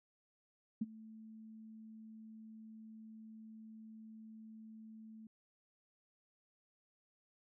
sine tone with ADSR envelope, 220 Hz, A3, in tune, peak -31 dBFS, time 0.81-5.27 s, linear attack 8 ms, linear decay 30 ms, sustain -20 dB, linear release 3 ms, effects none

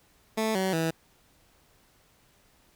15% pulse tone with pitch steps, 220 / 189.32 / 162.92 Hz, A3 / F#3 / E3, 0 / +40 / -20 cents, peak -19 dBFS, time 0.37-0.91 s, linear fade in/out 10 ms, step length 180 ms, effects pink hiss -63 dBFS RMS until 2.75 s

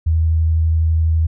sine tone with vibrato, 80.6 Hz, E2, 38 cents flat, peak -12 dBFS, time 0.06-1.27 s, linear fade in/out 10 ms, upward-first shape square, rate 12 Hz, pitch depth 9 cents each way, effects none

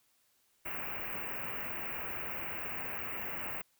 white band-stop noise, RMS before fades -39 dBFS, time 0.65-3.62 s, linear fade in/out 10 ms, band 2800 to 16000 Hz, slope 96 dB/octave, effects white hiss -72 dBFS RMS until 3.79 s

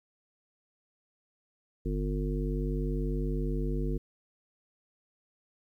harmonic tone, 50.1 Hz, G1, 38 cents sharp, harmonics 1 / 3 / 5 / 7 / 9, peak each -30 / -35 / -37 / -38 / -40 dBFS, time 1.85-3.98 s, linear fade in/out 10 ms, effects 11-bit

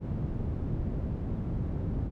white low-pass noise, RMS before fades -32 dBFS, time 0-2.11 s, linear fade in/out 50 ms, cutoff 160 Hz, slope 12 dB/octave, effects none

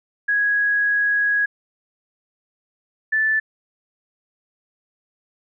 sine tone pair in turn, 1661.2 / 1753.9 Hz, G#6 / A6, 0 / -6 cents, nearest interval minor second, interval 94 cents, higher second, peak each -16 dBFS, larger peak neither, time 0.28-1.46 / 3.12-3.4 s, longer first, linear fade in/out 10 ms, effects none

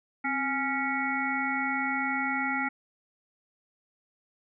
harmonic tone with a mistuned harmonic, 277.2 Hz, C#4, in tune, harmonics 1 / 3 / 5 / 7 / 8, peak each -33 / -33 / -33 / -33 / -33 dBFS, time 0.24-2.69 s, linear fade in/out 10 ms, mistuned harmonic 1, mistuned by -87 cents, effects none

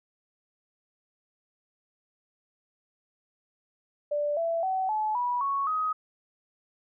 sine tone with pitch steps, 587.3 / 666.9 / 757.2 / 859.9 / 976.4 / 1108.7 / 1258.9 Hz, D5 / E5 / F#5 / A5 / B5 / C#6 / D#6, 0 / +20 / +40 / -40 / -20 / 0 / +20 cents, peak -25 dBFS, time 4.11-5.93 s, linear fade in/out 10 ms, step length 260 ms, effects none

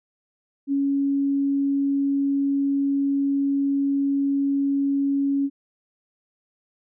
sine tone, 278.3 Hz, C#4, 7 cents sharp, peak -19 dBFS, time 0.67-5.5 s, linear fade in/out 50 ms, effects none

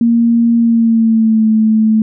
sine tone with pitch glide, 233.1 to 218.7 Hz, A#3 to A3, 0 to -10 cents, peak -7 dBFS, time 0.01-2.02 s, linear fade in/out 2 ms, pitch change -110 cents, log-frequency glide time 0.57-1.47 s, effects none

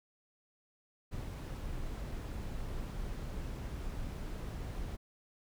brown noise, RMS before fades -40 dBFS, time 1.11-4.97 s, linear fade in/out 20 ms, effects none

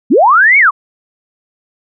sine linear two-way sweep, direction up then down, 185 to 2291 to 1035 Hz, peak -4 dBFS, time 0.1-0.71 s, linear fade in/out 20 ms, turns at 0.58 s, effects none

